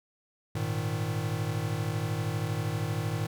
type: chord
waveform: square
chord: Ab suspended second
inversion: none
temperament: equal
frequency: 103.83 / 116.54 / 155.56 Hz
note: Ab2 / Bb2 / Eb3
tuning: 0 / 0 / 0 cents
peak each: -34 dBFS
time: 0.55-3.27 s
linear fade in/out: 5 ms
effects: none